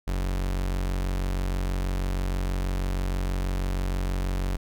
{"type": "tone", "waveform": "40% pulse", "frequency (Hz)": 46.25, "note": "F#1", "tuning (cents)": 0, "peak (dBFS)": -24, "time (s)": [0.07, 4.57], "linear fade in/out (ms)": 10, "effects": []}